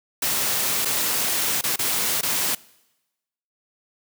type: noise with dropouts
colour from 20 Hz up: white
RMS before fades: -23 dBFS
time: 0.22-2.55 s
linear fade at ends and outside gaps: 5 ms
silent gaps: 0.85-0.854 / 1.612-1.637 / 1.76-1.79 / 2.212-2.23 s
effects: noise-tail reverb RT60 1.0 s tail -23 dB re dry + high-pass 100 Hz 12 dB/octave